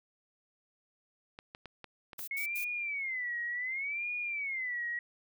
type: clicks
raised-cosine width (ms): 0.3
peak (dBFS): -29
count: 6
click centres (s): 1.389 / 1.549 / 1.657 / 1.843 / 2.132 / 2.193
type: noise bursts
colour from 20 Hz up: violet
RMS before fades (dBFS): -41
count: 3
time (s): 2.18-2.647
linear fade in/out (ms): 10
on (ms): 97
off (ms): 88
type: tone with vibrato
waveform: sine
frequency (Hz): 2153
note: C7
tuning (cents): +49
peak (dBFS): -33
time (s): 2.31-4.99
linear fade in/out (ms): 2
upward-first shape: sine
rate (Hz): 0.68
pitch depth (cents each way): 220
effects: none